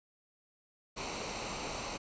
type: noise with comb filter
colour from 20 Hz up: pink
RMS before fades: -39 dBFS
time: 0.96-1.98 s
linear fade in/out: 20 ms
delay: 0.59 ms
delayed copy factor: -0.55
effects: resampled to 16000 Hz